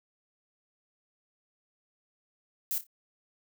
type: noise with echo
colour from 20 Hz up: violet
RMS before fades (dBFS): -31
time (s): 2.71-2.78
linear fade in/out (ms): 0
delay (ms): 29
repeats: 3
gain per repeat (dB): -11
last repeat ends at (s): 2.867
effects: none

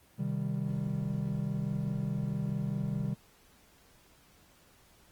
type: chord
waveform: triangle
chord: C minor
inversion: none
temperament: equal with one note detuned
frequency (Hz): 130.81 / 155.56 / 196.56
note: C3 / Eb3 / G3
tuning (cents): 0 / 0 / +5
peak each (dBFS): -33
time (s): 0.18-3.15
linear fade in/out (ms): 20
effects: pink hiss -62 dBFS RMS until 5.11 s + Opus 24 kbps

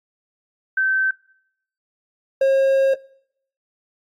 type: tone pair in turn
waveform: sine / triangle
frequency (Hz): 1545 / 539.2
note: G6 / C#5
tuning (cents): -26 / -48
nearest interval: octave + tritone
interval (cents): 1822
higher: first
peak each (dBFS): -16 / -11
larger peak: second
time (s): 0.77-1.11 / 2.41-2.94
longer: second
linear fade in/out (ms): 5
effects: noise-tail reverb RT60 0.7 s tail -24 dB re dry + AAC 48 kbps

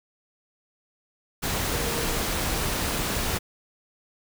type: tone in noise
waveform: sine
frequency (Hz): 466.9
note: A#4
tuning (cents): +3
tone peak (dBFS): -34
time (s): 1.71-2.18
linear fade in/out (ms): 20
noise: pink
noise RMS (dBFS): -27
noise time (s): 1.42-3.39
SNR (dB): -10
effects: none

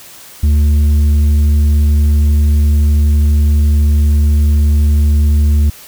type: tone with tanh clipping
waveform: triangle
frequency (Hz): 74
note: D2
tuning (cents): +14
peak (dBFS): -8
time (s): 0.43-5.7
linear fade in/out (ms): 5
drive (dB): 10
effects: white hiss -36 dBFS RMS until 5.87 s

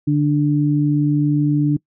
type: tone pair together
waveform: sine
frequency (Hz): 146.83 / 294.5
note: D3 / D4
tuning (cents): 0 / +5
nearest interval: octave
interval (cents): 1205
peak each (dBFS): -16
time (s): 0.07-1.77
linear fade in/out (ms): 10
effects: noise-tail reverb RT60 0.1 s tail -23 dB re dry

